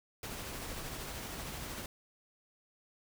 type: noise with tremolo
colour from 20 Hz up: pink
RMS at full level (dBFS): -41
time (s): 0.23-1.86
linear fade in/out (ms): 2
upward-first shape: triangle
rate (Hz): 13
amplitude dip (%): 30
effects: none